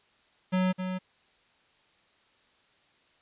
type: tone with echo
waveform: square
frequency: 185 Hz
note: F#3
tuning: in tune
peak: -24 dBFS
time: 0.52-0.73 s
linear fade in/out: 20 ms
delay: 260 ms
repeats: 1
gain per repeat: -7 dB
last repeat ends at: 0.99 s
effects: white hiss -65 dBFS RMS until 3.21 s + resampled to 8000 Hz